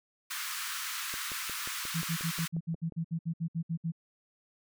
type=high-pass noise; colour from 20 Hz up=pink; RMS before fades=-37 dBFS; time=0.3-2.48 s; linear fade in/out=10 ms; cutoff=1100 Hz; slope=48 dB/octave
type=click train; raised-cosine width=2 ms; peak=-32 dBFS; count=11; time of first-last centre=1.14-2.923 s; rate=5.61 Hz
type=tone bursts; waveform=sine; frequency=165 Hz; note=E3; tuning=2 cents sharp; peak=-29 dBFS; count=14; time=1.94-3.921 s; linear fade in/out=20 ms; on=83 ms; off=63 ms
effects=none